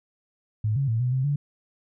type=tone with pitch steps; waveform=sine; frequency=107.4 / 138 / 112.8 / 124.9 / 130.9 / 143.9 Hz; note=A2 / C#3 / A2 / B2 / C3 / D3; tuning=-41 / -7 / +44 / +20 / +1 / -35 cents; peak=-21 dBFS; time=0.64-1.36 s; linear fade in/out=5 ms; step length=120 ms; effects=none